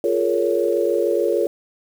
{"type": "chord", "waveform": "sine", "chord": "Bb minor seventh", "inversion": "second", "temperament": "just", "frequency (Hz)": [349.6, 419.5, 466.2, 559.4], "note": ["F4", "Ab4", "Bb4", "Db5"], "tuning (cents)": [2, 17, 0, 16], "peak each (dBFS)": -22, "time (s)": [0.04, 1.47], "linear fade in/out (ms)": 2, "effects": ["7-bit"]}